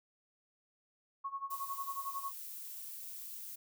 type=tone with tremolo; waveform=sine; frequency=1100 Hz; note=C#6; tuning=14 cents flat; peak=-35 dBFS; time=1.24-2.32 s; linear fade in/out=10 ms; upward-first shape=sine; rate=11 Hz; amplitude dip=85%
type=noise; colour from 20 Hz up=violet; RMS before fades=-46 dBFS; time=1.5-3.56 s; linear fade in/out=10 ms
effects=none